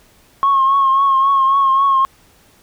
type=tone with vibrato; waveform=sine; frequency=1087 Hz; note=C#6; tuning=34 cents flat; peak=-9 dBFS; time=0.43-2.05 s; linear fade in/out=0 ms; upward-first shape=triangle; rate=3.7 Hz; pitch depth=46 cents each way; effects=tanh soft clip ceiling -6 dBFS + pink hiss -51 dBFS RMS until 2.62 s